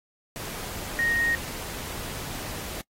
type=tone in noise; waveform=sine; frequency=1864.7 Hz; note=A#6; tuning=in tune; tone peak=-22 dBFS; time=0.99-1.35 s; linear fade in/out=0 ms; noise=pink; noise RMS=-36 dBFS; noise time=0.36-2.81 s; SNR=+11 dB; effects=noise-tail reverb RT60 0.1 s tail -26 dB re dry + AAC 48 kbps